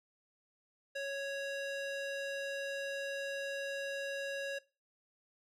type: tone with band-pass filter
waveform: square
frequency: 554 Hz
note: C#5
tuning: 1 cent flat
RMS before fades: -39 dBFS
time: 0.95-4.59 s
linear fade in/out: 10 ms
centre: 2000 Hz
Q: 0.62
effects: noise-tail reverb RT60 0.3 s tail -20 dB re dry